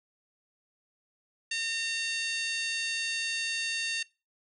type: harmonic tone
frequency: 912 Hz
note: A#5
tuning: 38 cents flat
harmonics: 2 / 3 / 4 / 5 / 6 / 7 / 8 / 9 / 10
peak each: -36 / -33 / -38 / -37 / -49 / -40 / -48 / -53 / -45 dBFS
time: 1.51-4.03 s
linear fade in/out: 5 ms
effects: noise-tail reverb RT60 0.3 s tail -23 dB re dry